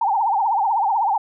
sine tone with vibrato, 852 Hz, G#5, 44 cents sharp, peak -16 dBFS, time 0.01-1.18 s, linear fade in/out 5 ms, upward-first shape triangle, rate 16 Hz, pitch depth 210 cents each way, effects none

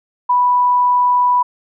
sine tone, 986 Hz, B5, 3 cents flat, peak -10 dBFS, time 0.29-1.43 s, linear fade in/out 10 ms, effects none

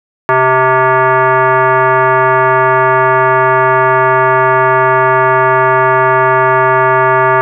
sine tone with frequency modulation, 130.81 Hz, C3, in tune, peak -6 dBFS, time 0.29-7.41 s, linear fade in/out 0 ms, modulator 519 Hz, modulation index 2.8, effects none

